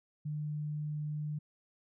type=tone; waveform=sine; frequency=150.2 Hz; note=D3; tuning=39 cents sharp; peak=-34 dBFS; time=0.25-1.39 s; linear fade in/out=10 ms; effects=none